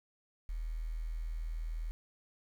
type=tone with quantisation; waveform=sine; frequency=40.3 Hz; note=E1; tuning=38 cents flat; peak=-35 dBFS; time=0.49-1.91 s; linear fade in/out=0 ms; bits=10; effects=none